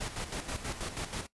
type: noise with tremolo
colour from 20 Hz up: pink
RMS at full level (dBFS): -36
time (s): 0-1.27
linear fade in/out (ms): 10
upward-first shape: square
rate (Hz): 6.2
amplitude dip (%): 60
effects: noise-tail reverb RT60 0.1 s tail -18 dB re dry + resampled to 24000 Hz